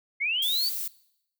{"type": "linear sweep", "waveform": "sine", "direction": "up", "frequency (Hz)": [2093, 4699], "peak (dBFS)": -24, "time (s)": [0.2, 0.7], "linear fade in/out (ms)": 20}
{"type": "noise", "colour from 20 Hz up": "violet", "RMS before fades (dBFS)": -32, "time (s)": [0.42, 0.88], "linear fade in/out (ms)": 5}
{"effects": ["noise-tail reverb RT60 0.8 s tail -21 dB re dry"]}